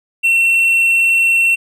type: tone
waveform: triangle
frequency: 2711 Hz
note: E7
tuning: 48 cents sharp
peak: -8 dBFS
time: 0.23-1.56 s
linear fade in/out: 20 ms
effects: none